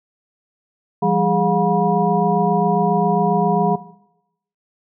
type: tone cluster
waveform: sine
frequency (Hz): 170.5 / 197.9 / 413.7 / 716 / 969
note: F3 / G3 / G#4 / F5 / B5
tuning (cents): -41 / +17 / -7 / +43 / -33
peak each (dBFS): -21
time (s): 1.02-3.76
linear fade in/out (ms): 10
effects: noise-tail reverb RT60 0.8 s tail -17 dB re dry